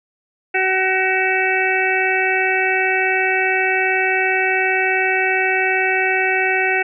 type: harmonic tone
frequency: 377.3 Hz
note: F#4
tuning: 34 cents sharp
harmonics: 1 / 2 / 4 / 5 / 6 / 7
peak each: -22 / -22 / -22 / -22 / -22 / -22 dBFS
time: 0.54-6.83 s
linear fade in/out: 10 ms
effects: none